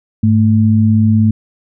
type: tone pair together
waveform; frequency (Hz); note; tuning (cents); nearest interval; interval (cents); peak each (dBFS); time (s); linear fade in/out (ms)
sine; 103.83 / 220; G#2 / A3; 0 / 0; octave + minor second; 1300; -10; 0.23-1.31; 5
effects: none